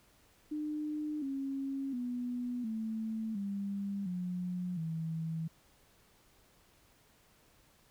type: tone with pitch steps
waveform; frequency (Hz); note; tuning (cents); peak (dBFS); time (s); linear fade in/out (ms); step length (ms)
sine; 302.2 / 272.4 / 245.5 / 221.2 / 199.38 / 179.69 / 161.94; D4 / C#4 / B3 / A3 / G3 / F3 / E3; +50 / -30 / -10 / +9 / +30 / +50 / -30; -34; 0.51-5.48; 10; 710
effects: pink hiss -66 dBFS RMS until 7.9 s